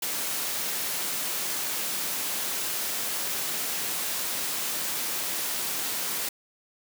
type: high-pass noise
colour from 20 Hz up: white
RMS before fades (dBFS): -30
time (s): 0.02-6.29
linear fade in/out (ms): 5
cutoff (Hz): 160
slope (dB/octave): 12
effects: none